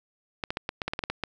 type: clicks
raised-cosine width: 0.3 ms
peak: -13 dBFS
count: 11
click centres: 0.438 / 0.505 / 0.571 / 0.691 / 0.818 / 0.88 / 0.935 / 0.991 / 1.038 / 1.1 / 1.237 s
effects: none